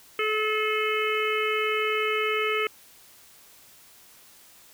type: harmonic tone with a mistuned harmonic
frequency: 430.7 Hz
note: A4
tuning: 37 cents flat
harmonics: 1 / 3 / 4 / 5 / 6 / 7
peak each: -27 / -29 / -38 / -29 / -33 / -34 dBFS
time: 0.19-2.67 s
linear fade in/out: 2 ms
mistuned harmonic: 4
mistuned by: +17 cents
effects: white hiss -53 dBFS RMS until 4.73 s